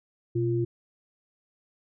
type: tone pair together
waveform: sine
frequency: 122.47 / 346.4 Hz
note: B2 / F4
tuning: -14 / -14 cents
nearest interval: octave + tritone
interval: 1800 cents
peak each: -26 dBFS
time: 0.35-0.65 s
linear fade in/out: 10 ms
effects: none

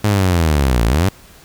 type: linear two-way sweep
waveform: sawtooth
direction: down then up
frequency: 107.1 to 54.1 to 102.2 Hz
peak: -8 dBFS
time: 0.04-1.09 s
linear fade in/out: 5 ms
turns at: 0.86 s
effects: pink hiss -44 dBFS RMS until 1.44 s

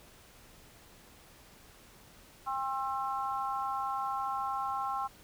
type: harmonic tone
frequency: 267.1 Hz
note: C4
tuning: 36 cents sharp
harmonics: 3 / 4 / 5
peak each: -35 / -35 / -38 dBFS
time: 2.46-5.08 s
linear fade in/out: 20 ms
effects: pink hiss -57 dBFS RMS until 5.23 s

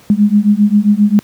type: beating tone pair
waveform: sine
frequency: 203.4 / 210.9 Hz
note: G#3 / G#3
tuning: -36 / +27 cents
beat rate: 7.5 Hz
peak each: -10 dBFS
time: 0.1-1.19 s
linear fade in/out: 0 ms
effects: pink hiss -44 dBFS RMS until 1.23 s + high-pass 100 Hz 12 dB/octave

